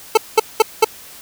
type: tone bursts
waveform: 25% pulse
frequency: 440 Hz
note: A4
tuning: in tune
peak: -3 dBFS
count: 4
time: 0.15-0.846 s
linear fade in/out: 5 ms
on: 24 ms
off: 200 ms
effects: white hiss -39 dBFS RMS until 1.21 s